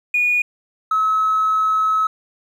triangle tone pair in turn, 2452 / 1288.8 Hz, D#7 / E6, -26 / -39 cents, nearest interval major seventh, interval 1113 cents, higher first, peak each -11 dBFS, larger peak neither, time 0.14-0.42 / 0.91-2.07 s, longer second, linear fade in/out 5 ms, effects tanh soft clip ceiling -12 dBFS

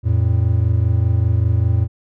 triangle tone pair together, 87 / 112.06 Hz, F2 / A2, -6 / +32 cents, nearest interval major third, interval 438 cents, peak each -14 dBFS, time 0.03-1.88 s, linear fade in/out 50 ms, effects none

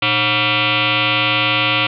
sine tone with frequency modulation, 117.5 Hz, A#2, 14 cents sharp, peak -13 dBFS, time 0.02-1.87 s, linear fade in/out 5 ms, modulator 422 Hz, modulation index 7.8, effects none

